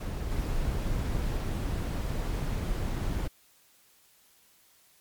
brown noise with level steps, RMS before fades -33 / -30 dBFS, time 0-3.28 s, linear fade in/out 10 ms, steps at 0.3 s, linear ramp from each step 20 ms, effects white hiss -62 dBFS RMS until 5 s + MP3 96 kbps

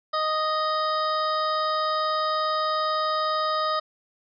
harmonic tone with a mistuned harmonic, 622.3 Hz, D#5, in tune, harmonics 1 / 2 / 3 / 5 / 6 / 7 / 8, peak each -28 / -24 / -37 / -42 / -36 / -44 / -36 dBFS, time 0.13-3.8 s, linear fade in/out 10 ms, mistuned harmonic 6, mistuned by +24 cents, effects none

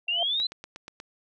sine tone with exponential growth, 687 Hz, F5, 29 cents flat, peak -24 dBFS, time 0.07-0.23 s, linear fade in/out 2 ms, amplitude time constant 33 ms
sine exponential sweep, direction up, 2718 to 4100 Hz, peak -24 dBFS, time 0.08-0.47 s, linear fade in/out 5 ms
click train, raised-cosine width 0.2 ms, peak -23 dBFS, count 6, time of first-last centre 0.4-1.001 s, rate 8.32 Hz
effects none

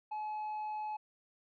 sine tone with tanh clipping, 853 Hz, G#5, 46 cents sharp, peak -37 dBFS, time 0.11-0.97 s, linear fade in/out 10 ms, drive 3 dB, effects none

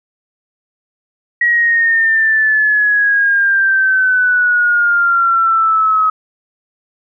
sine exponential sweep, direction down, 1913 to 1271 Hz, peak -9 dBFS, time 1.41-6.1 s, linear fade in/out 5 ms, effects none

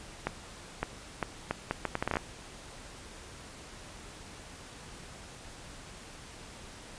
accelerating click train, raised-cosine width 0.5 ms, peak -14 dBFS, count 13, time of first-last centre 0.27-2.169 s, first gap 560 ms, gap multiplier 0.71, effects pink hiss -48 dBFS RMS until 6.98 s + resampled to 22050 Hz

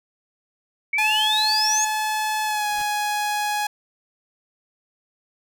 sine exponential sweep, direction up, 2217 to 6820 Hz, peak -19 dBFS, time 0.93-1.85 s, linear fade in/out 5 ms
sawtooth tone with pitch glide, 860 to 835 Hz, A5 to G#5, -40 to +9 cents, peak -18 dBFS, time 0.98-3.67 s, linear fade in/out 5 ms, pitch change -51 cents, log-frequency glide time 2.45-2.67 s
pink noise with exponential growth, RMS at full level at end -38 dBFS, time 2.59-2.82 s, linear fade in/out 1 ms, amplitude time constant 50 ms
effects none

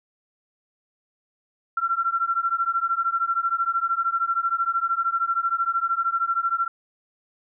sine beating tone pair, 1354 / 1367 Hz, E6 / F6, +46 / -37 cents, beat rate 13 Hz, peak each -24 dBFS, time 1.77-6.68 s, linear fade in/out 5 ms, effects none

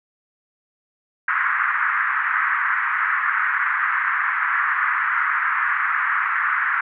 white band-pass noise, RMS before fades -21 dBFS, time 1.28-6.81 s, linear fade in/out 5 ms, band 1100 to 1900 Hz, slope 48 dB/octave, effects none

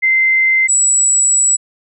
sine tone pair in turn, 2077 / 7842 Hz, C7 / B8, -13 / -13 cents, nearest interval octave + major seventh, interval 2300 cents, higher second, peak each -9 dBFS, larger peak neither, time 0.02-0.68 / 0.68-1.57 s, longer second, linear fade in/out 20 ms, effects none

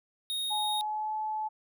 square tone, 3729 Hz, A#7, in tune, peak -31 dBFS, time 0.3-0.81 s, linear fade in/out 0 ms
sine tone with pitch glide, 846 to 862.8 Hz, G#5 to A5, +32 to -34 cents, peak -30 dBFS, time 0.5-1.49 s, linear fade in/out 20 ms, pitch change +34 cents, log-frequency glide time 0.72-1.14 s
effects none

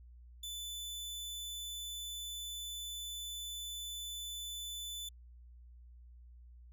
sawtooth tone, 3500 Hz, A7, 10 cents flat, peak -38 dBFS, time 0.43-5.09 s, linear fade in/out 5 ms, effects added 60 Hz sine -53 dBFS peak until 6.72 s

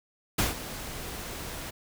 pink noise with ADSR envelope, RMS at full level -24 dBFS, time 0.38-1.71 s, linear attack 10 ms, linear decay 150 ms, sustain -14 dB, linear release 17 ms, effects none

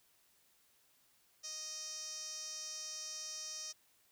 sawtooth tone with band-pass filter, 622.3 Hz, D#5, in tune, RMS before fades -45 dBFS, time 1.43-3.73 s, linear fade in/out 20 ms, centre 5800 Hz, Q 8.5, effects white hiss -71 dBFS RMS until 4.11 s

